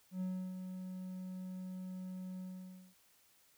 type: tone with ADSR envelope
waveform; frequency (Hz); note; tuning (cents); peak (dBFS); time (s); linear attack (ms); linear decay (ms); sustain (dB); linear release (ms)
triangle; 185; F#3; 0; -33; 0.11-2.95; 100; 320; -7; 550
effects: white hiss -69 dBFS RMS until 3.57 s